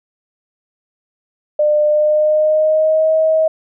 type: tone with pitch glide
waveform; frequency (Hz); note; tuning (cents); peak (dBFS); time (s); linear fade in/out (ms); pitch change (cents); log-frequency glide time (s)
sine; 600 to 634.9; D5 to D#5; +37 to +35; -10; 1.59-3.48; 5; +98; 1.86-3.13
effects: none